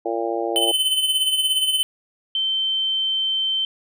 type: harmonic tone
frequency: 114.7 Hz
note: A#2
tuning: 28 cents flat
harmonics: 3 / 4 / 5 / 6 / 7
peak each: -26 / -27 / -28 / -29 / -29 dBFS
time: 0.05-0.72 s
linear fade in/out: 10 ms
type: tone with tremolo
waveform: square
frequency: 3050 Hz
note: G7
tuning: 48 cents flat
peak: -16 dBFS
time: 0.56-1.83 s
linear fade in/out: 0 ms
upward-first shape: sine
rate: 17 Hz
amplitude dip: 55%
type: tone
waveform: sine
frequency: 3100 Hz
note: G7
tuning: 20 cents flat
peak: -19 dBFS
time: 2.35-3.65 s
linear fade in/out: 2 ms
effects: none